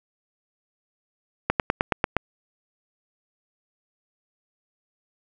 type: slowing click train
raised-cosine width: 0.5 ms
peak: -4 dBFS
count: 7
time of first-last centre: 1.5-2.167 s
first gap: 98 ms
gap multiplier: 1.05
effects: none